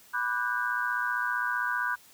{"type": "chord", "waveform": "sine", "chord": "G major seventh", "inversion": "first", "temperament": "equal with one note detuned", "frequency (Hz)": [987.8, 1174.7, 1480, 1595.4], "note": ["B5", "D6", "F#6", "G6"], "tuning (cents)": [0, 0, 0, 30], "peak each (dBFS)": [-33, -36, -30, -32], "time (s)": [0.13, 1.96], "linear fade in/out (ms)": 20, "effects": ["white hiss -56 dBFS RMS until 2.13 s"]}